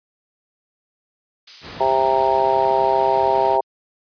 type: noise with exponential decay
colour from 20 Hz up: violet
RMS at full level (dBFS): -25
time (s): 1.47-3.64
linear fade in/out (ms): 5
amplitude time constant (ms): 470
type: noise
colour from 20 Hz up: pink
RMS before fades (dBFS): -34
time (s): 1.61-3.59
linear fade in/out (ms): 50
type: harmonic tone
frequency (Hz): 132.6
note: C3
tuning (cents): +23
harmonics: 3 / 4 / 5 / 6 / 7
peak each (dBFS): -22 / -24 / -20 / -21 / -19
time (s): 1.8-3.61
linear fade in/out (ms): 10
effects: high-pass 80 Hz 12 dB/octave + resampled to 11025 Hz